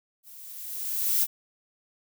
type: noise with level ramp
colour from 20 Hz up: violet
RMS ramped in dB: -49 to -21 dBFS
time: 0.23-1.27 s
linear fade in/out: 50 ms
effects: none